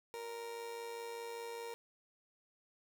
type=tone with amplitude modulation; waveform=30% pulse; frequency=466.3 Hz; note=A#4; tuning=1 cent sharp; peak=-38 dBFS; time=0.14-1.74 s; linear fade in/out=0 ms; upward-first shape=sine; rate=105 Hz; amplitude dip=45%; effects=none